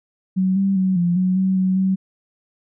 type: tone with pitch steps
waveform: sine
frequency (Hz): 187.5 / 195.2 / 187.8 / 174.1 / 184.7 / 189.2 / 187 / 189.9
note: F#3 / G3 / F#3 / F3 / F#3 / F#3 / F#3 / F#3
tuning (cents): +23 / -7 / +26 / -5 / -3 / +39 / +19 / +45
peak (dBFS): -15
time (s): 0.36-1.96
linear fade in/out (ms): 20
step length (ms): 200
effects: none